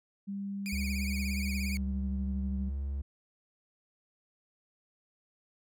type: tone with pitch glide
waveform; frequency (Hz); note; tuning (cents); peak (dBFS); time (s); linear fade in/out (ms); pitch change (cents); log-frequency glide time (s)
sine; 198.7 to 195.51; G3 to G3; +24 to -4; -34; 0.27-2.7; 20; -28; 0.64-1.82
type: tone with vibrato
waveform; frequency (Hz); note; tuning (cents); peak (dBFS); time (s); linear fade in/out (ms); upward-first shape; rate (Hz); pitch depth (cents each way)
sawtooth; 2333; D7; -12; -34; 0.66-1.77; 0; triangle; 17; 130
type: tone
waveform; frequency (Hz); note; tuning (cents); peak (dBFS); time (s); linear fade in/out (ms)
triangle; 69.3; C#2; 0; -30; 0.72-3.02; 10
effects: none